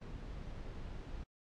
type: noise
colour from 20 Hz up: brown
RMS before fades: -45 dBFS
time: 0.01-1.24 s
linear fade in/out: 10 ms
effects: low-pass 5000 Hz 12 dB/octave + AAC 64 kbps